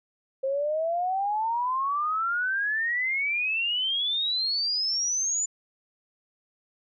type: exponential sweep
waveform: sine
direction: up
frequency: 527 to 7100 Hz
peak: -24 dBFS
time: 0.43-5.46 s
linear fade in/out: 10 ms
effects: none